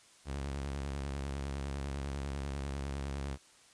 sawtooth tone with vibrato, 69.3 Hz, C#2, in tune, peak -32 dBFS, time 0.25-3.38 s, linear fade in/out 50 ms, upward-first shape square, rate 10 Hz, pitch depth 58 cents each way, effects white hiss -61 dBFS RMS until 3.73 s + resampled to 22050 Hz

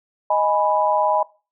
sine chord, G# minor, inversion second, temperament equal, 622.3 / 830.6 / 987.8 Hz, D#5 / G#5 / B5, 0 / 0 / 0 cents, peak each -20 dBFS, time 0.3-1.23 s, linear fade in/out 5 ms, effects noise-tail reverb RT60 0.3 s tail -19 dB re dry

